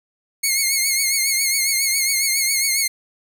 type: tone with vibrato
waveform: 10% pulse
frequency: 2166 Hz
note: C#7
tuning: 41 cents flat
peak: -8 dBFS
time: 0.43-2.88 s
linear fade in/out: 10 ms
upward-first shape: triangle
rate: 7.3 Hz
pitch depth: 68 cents each way
effects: none